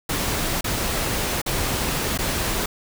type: noise with dropouts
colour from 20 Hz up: pink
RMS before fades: -24 dBFS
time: 0.09-2.66 s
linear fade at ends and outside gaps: 5 ms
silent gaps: 0.61-0.642 / 1.417-1.461 / 2.177-2.187 s
effects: none